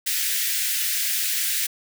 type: high-pass noise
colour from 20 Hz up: white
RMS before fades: -24 dBFS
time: 0.06-1.67 s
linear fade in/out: 10 ms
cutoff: 1600 Hz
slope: 48 dB/octave
effects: none